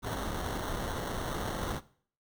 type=noise with sample-and-hold; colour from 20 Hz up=pink; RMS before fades=-35 dBFS; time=0.02-1.81 s; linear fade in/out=50 ms; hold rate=2450 Hz; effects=noise-tail reverb RT60 0.5 s tail -18 dB re dry